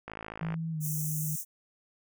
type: click train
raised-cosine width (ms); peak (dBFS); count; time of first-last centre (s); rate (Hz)
0.5; -24; 26; 0.08-0.541; 54.2
type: tone with pitch glide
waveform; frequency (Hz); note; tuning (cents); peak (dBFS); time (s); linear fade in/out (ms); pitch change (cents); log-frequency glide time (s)
sine; 163.1 to 153.95; E3 to D#3; -18 to -18; -31; 0.41-1.36; 10; -100; 0.71-0.79
type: high-pass noise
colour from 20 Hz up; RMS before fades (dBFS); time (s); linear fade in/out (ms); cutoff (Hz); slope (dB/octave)
white; -36; 0.8-1.45; 50; 5800; 96
effects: none